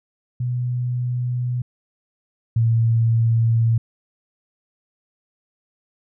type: tone pair in turn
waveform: sine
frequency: 123.47 / 114.6 Hz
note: B2 / A#2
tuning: 0 / -29 cents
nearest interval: minor second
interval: 129 cents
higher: first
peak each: -20 / -14 dBFS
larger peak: second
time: 0.4-1.62 / 2.56-3.78 s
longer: neither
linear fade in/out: 5 ms
effects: none